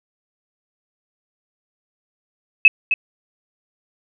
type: tone with echo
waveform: sine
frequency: 2585 Hz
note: E7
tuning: 34 cents flat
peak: -4 dBFS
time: 2.65-2.68 s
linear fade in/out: 2 ms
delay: 260 ms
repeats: 1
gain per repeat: -10 dB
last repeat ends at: 2.94 s
effects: none